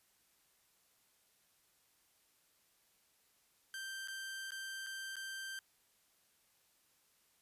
sawtooth tone with dropouts, 1568 Hz, G6, in tune, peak -39 dBFS, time 3.74-5.59 s, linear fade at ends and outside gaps 1 ms, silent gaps 4.075-4.083 / 4.507-4.519 / 4.864-4.868 / 5.157-5.166 s, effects white hiss -73 dBFS RMS until 7.41 s + resampled to 32000 Hz

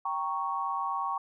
sine chord, G diminished, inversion none, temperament equal, 784 / 932.3 / 1108.7 Hz, G5 / Bb5 / Db6, 0 / 0 / 0 cents, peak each -35 / -35 / -31 dBFS, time 0.05-1.18 s, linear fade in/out 5 ms, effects none

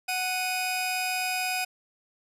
sawtooth tone pair together, 740 / 2489 Hz, F#5 / D#7, 0 / 0 cents, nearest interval octave + major sixth, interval 2100 cents, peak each -26 dBFS, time 0.08-1.65 s, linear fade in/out 10 ms, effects resampled to 32000 Hz

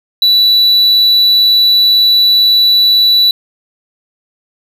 triangle tone, 3951 Hz, B7, in tune, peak -4 dBFS, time 0.22-3.31 s, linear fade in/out 2 ms, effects none

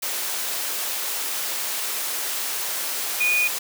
sine tone in noise, 2460 Hz, D#7, 20 cents flat, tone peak -18 dBFS, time 3.2-3.48 s, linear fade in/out 10 ms, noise white, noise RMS -27 dBFS, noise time 0.02-3.59 s, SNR +6 dB, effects high-pass 400 Hz 12 dB/octave

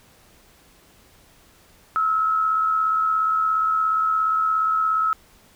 sine tone pair together, 1296 / 1373.1 Hz, E6 / F6, -30 / -30 cents, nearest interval minor second, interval 100 cents, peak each -18 / -29 dBFS, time 1.96-5.13 s, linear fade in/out 0 ms, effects pink hiss -54 dBFS RMS until 5.55 s

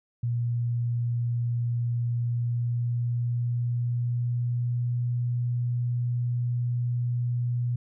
sine tone with pitch glide, 119.2 to 121.42 Hz, A#2 to B2, +39 to -29 cents, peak -24 dBFS, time 0.23-7.76 s, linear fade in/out 5 ms, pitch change +32 cents, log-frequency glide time 2.11-4.99 s, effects none

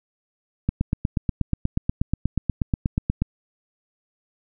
click train, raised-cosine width 5 ms, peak -8 dBFS, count 22, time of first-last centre 0.69-3.22 s, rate 8.3 Hz, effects none

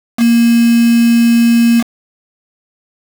sine tone with quantisation, 233.6 Hz, A#3, 4 cents sharp, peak -6 dBFS, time 0.17-1.84 s, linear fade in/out 50 ms, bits 3, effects none

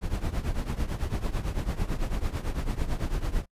brown noise with tremolo, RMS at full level -25 dBFS, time 0.01-3.46 s, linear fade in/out 50 ms, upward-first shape triangle, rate 9 Hz, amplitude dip 85%, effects noise-tail reverb RT60 0.1 s tail -26 dB re dry + resampled to 32000 Hz

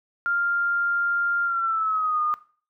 sine tone with pitch glide, 1396.9 to 1223.1 Hz, F6 to D#6, 0 to -30 cents, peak -21 dBFS, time 0.26-2.34 s, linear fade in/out 0 ms, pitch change -230 cents, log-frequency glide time 1.44-2.22 s, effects noise-tail reverb RT60 0.4 s tail -17 dB re dry

